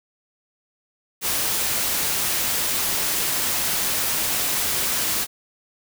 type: noise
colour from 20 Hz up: white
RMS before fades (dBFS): -23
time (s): 1.21-5.27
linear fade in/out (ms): 50
effects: none